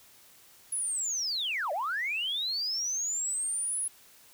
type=linear two-way sweep; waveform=sine; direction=down then up; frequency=10580 to 554.4 to 10580 Hz; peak=-28 dBFS; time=0.72-3.88 s; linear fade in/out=5 ms; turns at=1.72 s; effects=tanh soft clip ceiling -24 dBFS + white hiss -57 dBFS RMS until 4.33 s